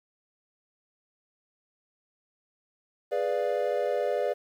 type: chord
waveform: triangle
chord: G# diminished seventh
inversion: none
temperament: equal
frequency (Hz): 415.3 / 493.9 / 587.3 / 698.5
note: G#4 / B4 / D5 / F5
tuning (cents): 0 / 0 / 0 / 0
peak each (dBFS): -30 / -28 / -27 / -32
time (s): 3.11-4.34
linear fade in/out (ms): 20
effects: 10-bit